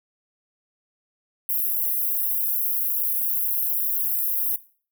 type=high-pass noise; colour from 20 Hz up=pink; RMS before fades=-24 dBFS; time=1.49-4.56 s; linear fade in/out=2 ms; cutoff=12000 Hz; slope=48 dB/octave; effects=noise-tail reverb RT60 0.4 s tail -17 dB re dry